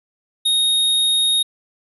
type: tone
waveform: square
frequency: 3729 Hz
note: A#7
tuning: in tune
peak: -15 dBFS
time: 0.45-1.43 s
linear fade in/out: 10 ms
effects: resampled to 32000 Hz